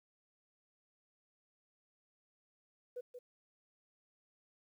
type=tone with echo; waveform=sine; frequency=493.9 Hz; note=B4; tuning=in tune; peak=-39 dBFS; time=2.96-3.01 s; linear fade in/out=10 ms; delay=180 ms; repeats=1; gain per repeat=-7 dB; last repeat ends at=3.19 s; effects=tanh soft clip ceiling -36 dBFS + 12-bit